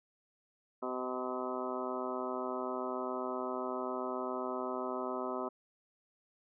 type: harmonic tone with a mistuned harmonic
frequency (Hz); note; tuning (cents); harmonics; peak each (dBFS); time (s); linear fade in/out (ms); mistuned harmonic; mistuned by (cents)
127.5; C3; -44; 2 / 3 / 4 / 5 / 6 / 7 / 8 / 9 / 10; -42 / -40 / -45 / -41 / -47 / -48 / -43 / -48 / -44; 0.82-5.49; 10; 5; -18
effects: none